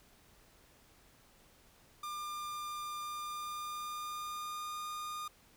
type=tone with pitch glide; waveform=45% pulse; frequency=1199 to 1218.5 Hz; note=D6 to D#6; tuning=+36 to -37 cents; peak=-39 dBFS; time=2.03-5.28 s; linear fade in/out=5 ms; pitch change=+27 cents; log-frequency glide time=3.02-4.8 s; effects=pink hiss -64 dBFS RMS until 5.56 s